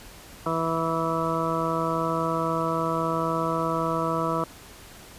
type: harmonic tone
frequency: 163.7 Hz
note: E3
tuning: 12 cents flat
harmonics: 1 / 2 / 3 / 4 / 6 / 7 / 8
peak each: -31 / -31 / -31 / -31 / -31 / -31 / -31 dBFS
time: 0.46-4.44 s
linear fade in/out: 2 ms
effects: pink hiss -46 dBFS RMS until 5.18 s + resampled to 32000 Hz

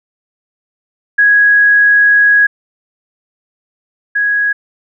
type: tone pair in turn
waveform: sine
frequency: 1661.2 / 1661.2 Hz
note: G#6 / G#6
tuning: 0 / 0 cents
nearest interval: unison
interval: 0 cents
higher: neither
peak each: -5 / -10 dBFS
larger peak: first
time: 1.18-2.47 / 4.15-4.53 s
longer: first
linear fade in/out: 10 ms
effects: none

